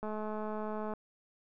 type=click train; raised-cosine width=1 ms; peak=-26 dBFS; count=195; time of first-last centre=0.03-0.937 s; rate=214 Hz; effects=none